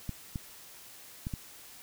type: clicks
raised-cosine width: 5 ms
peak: -22 dBFS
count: 4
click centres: 0.093 / 0.358 / 1.269 / 1.338 s
effects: white hiss -51 dBFS RMS until 1.82 s